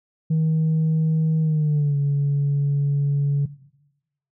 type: tone with pitch glide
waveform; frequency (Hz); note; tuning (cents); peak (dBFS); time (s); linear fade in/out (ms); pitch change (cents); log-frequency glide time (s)
sine; 158.7 to 142.2; D#3 to C#3; +35 to +45; -15; 0.3-3.46; 10; -190; 1.41-1.97
effects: noise-tail reverb RT60 0.9 s tail -18 dB re dry + tanh soft clip ceiling -15 dBFS

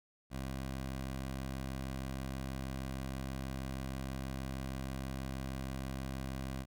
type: tone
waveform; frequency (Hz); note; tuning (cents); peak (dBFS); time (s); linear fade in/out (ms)
15% pulse; 66.3; C2; +23; -32; 0.3-6.66; 50
effects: none

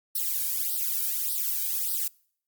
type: noise with flanger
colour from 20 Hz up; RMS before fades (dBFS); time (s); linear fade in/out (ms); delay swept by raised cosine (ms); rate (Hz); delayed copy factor
violet; -28; 0.15-2.08; 5; 0.21 to 1.31; 1.7; +1
effects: noise-tail reverb RT60 0.6 s tail -26 dB re dry + Opus 48 kbps

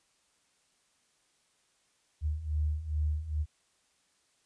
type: beating tone pair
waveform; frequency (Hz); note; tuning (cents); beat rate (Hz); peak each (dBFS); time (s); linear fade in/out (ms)
sine; 74.4 / 76.8; D2 / D#2; +23 / -22; 2.4; -34 / -30; 2.21-3.46; 50
effects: white hiss -71 dBFS RMS until 4.45 s + resampled to 22050 Hz

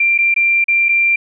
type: tone with dropouts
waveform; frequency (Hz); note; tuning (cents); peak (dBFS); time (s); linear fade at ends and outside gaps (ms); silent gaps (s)
sine; 2370; D7; +15; -10; 0-1.16; 5; 0.179-0.186 / 0.342-0.362 / 0.642-0.682 / 0.886-0.89
effects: none

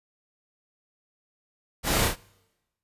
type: noise with echo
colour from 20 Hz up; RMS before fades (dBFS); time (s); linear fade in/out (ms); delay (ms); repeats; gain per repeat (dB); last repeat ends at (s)
pink; -25; 1.83-2.1; 50; 31; 2; -3; 2.162
effects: noise-tail reverb RT60 1.0 s tail -25 dB re dry + resampled to 32000 Hz

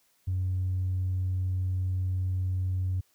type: tone with tanh clipping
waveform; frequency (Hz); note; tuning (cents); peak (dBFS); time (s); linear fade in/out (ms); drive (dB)
triangle; 92.5; F#2; 0; -26; 0.27-3.01; 10; 5
effects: white hiss -68 dBFS RMS until 3.14 s

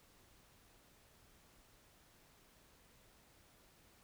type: silence
effects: pink hiss -67 dBFS RMS until 4.03 s

